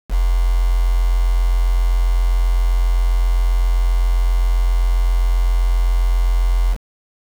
sine tone with quantisation, 43.79 Hz, F1, 5 cents sharp, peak -12 dBFS, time 0.09-6.77 s, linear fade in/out 50 ms, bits 5, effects none

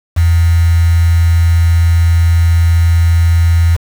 sine tone with quantisation, 83.9 Hz, E2, 31 cents sharp, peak -6 dBFS, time 0.16-3.77 s, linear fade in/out 20 ms, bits 4, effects none

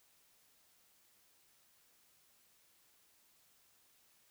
silence, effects white hiss -70 dBFS RMS until 4.3 s

